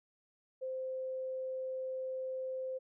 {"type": "tone", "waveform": "sine", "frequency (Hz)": 520, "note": "C5", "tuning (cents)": -11, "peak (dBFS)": -36, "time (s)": [0.61, 2.79], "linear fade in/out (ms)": 20, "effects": []}